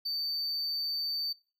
triangle tone, 4577 Hz, D8, 45 cents flat, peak -30 dBFS, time 0.05-1.33 s, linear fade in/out 10 ms, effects noise-tail reverb RT60 0.4 s tail -20 dB re dry

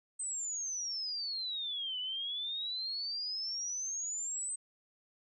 sine exponential two-way sweep, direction down then up, 8280 to 2960 to 8280 Hz, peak -35 dBFS, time 0.19-4.56 s, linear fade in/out 10 ms, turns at 1.99 s, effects none

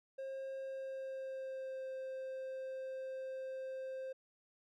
triangle tone with pitch glide, 535 to 525.5 Hz, C5 to C5, +38 to +7 cents, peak -39 dBFS, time 0.18-4.13 s, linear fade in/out 10 ms, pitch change -31 cents, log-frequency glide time 0.58-1.88 s, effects none

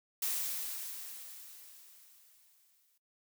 blue noise with exponential decay, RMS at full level -33 dBFS, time 0.22-2.98 s, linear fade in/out 5 ms, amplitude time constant 600 ms, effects noise-tail reverb RT60 0.1 s tail -18 dB re dry

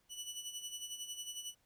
20% pulse tone with tremolo, 2960 Hz, F#7, in tune, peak -35 dBFS, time 0.09-1.55 s, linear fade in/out 50 ms, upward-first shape sine, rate 11 Hz, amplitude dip 65%, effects pink hiss -75 dBFS RMS until 1.65 s

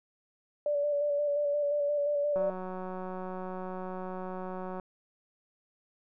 sine tone with vibrato, 581 Hz, D5, 19 cents flat, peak -26 dBFS, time 0.66-2.5 s, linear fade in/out 2 ms, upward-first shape square, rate 5.7 Hz, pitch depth 21 cents each way
click train, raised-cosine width 1 ms, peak -26 dBFS, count 452, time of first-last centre 2.36-4.798 s, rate 185 Hz
effects none

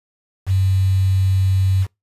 sine tone with quantisation, 95.1 Hz, F#2, 48 cents sharp, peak -13 dBFS, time 0.46-1.87 s, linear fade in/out 50 ms, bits 6, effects noise-tail reverb RT60 0.2 s tail -25 dB re dry + resampled to 32000 Hz

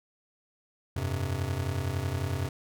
square chord, F suspended second, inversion none, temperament just, 87.31 / 98.22 / 130.96 Hz, F2 / G2 / C3, 0 / +4 / +2 cents, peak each -34 dBFS, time 0.96-2.49 s, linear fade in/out 5 ms, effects none

